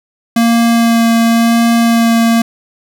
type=tone with vibrato; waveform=square; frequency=231.1 Hz; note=A#3; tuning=15 cents flat; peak=-8 dBFS; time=0.36-2.42 s; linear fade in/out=5 ms; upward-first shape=sine; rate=0.94 Hz; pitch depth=11 cents each way; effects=none